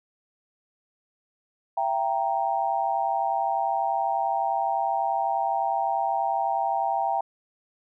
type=chord; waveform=sine; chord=E diminished; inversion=none; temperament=equal with one note detuned; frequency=672.3 / 784 / 932.3 Hz; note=E5 / G5 / Bb5; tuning=+34 / 0 / 0 cents; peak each=-29 / -25 / -28 dBFS; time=1.77-7.21 s; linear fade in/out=5 ms; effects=none